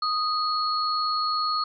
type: tone pair together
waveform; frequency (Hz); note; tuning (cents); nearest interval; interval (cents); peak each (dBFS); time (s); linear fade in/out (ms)
sine; 1246 / 4336; D#6 / C#8; +2 / -39; octave + minor seventh; 2159; -24 / -28; 0.02-1.64; 5
effects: none